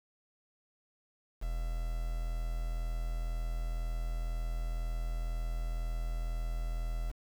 triangle tone with quantisation, 41 Hz, E1, 9 cents flat, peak -30 dBFS, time 1.41-7.12 s, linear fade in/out 20 ms, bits 8, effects none

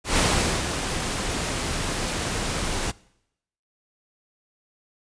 pink noise with ADSR envelope, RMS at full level -19 dBFS, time 0.04-2.92 s, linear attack 130 ms, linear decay 470 ms, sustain -8 dB, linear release 22 ms, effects noise-tail reverb RT60 0.8 s tail -23 dB re dry + resampled to 22050 Hz

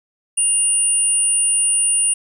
sine tone pair together, 2794 / 9398 Hz, F7 / D9, 0 / 0 cents, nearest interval octave + major sixth, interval 2100 cents, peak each -25 / -14 dBFS, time 0.37-2.14 s, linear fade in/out 10 ms, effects 8-bit

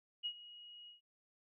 sine tone with ADSR envelope, 2894 Hz, F#7, 39 cents flat, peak -35 dBFS, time 0.23-1.01 s, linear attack 27 ms, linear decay 70 ms, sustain -17 dB, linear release 130 ms, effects none

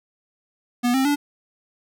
square tone with pitch steps, 243.2 / 265.2 / 289.2 Hz, B3 / C4 / D4, -26 / +23 / -27 cents, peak -18 dBFS, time 0.83-1.16 s, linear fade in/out 20 ms, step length 110 ms, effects none

